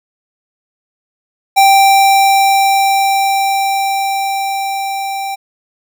square tone with level ramp, 784 Hz, G5, in tune, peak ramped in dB -5 to -19 dBFS, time 1.56-5.36 s, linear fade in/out 20 ms, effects none

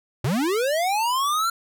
square linear sweep, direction up, 106.9 to 1384 Hz, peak -21 dBFS, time 0.24-1.5 s, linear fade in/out 5 ms, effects none

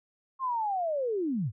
sine linear sweep, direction down, 1079 to 87.31 Hz, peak -27 dBFS, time 0.39-1.52 s, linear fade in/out 50 ms, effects none

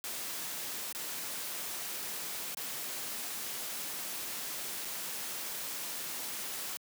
white noise with dropouts, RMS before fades -39 dBFS, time 0.04-6.77 s, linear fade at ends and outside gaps 0 ms, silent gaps 0.925-0.949 / 2.546-2.571 / 4.848-4.853 s, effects high-pass 150 Hz 12 dB/octave

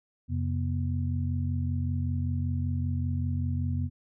sine tone cluster, 88.3 / 133.5 / 243.2 Hz, F2 / C3 / B3, +20 / +35 / -26 cents, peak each -28 / -32 / -35 dBFS, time 0.28-3.9 s, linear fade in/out 50 ms, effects none

